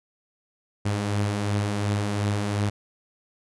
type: beating tone pair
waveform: sawtooth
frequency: 100.4 / 103.2 Hz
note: G2 / G#2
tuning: +42 / -10 cents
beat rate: 2.8 Hz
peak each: -28 / -20 dBFS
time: 0.85-2.7 s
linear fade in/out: 10 ms
effects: resampled to 24000 Hz